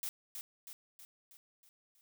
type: noise with echo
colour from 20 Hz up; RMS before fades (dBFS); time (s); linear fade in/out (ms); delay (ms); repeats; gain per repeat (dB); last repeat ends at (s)
blue; -39; 0.03-0.09; 0; 320; 6; -5; 2.01
effects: none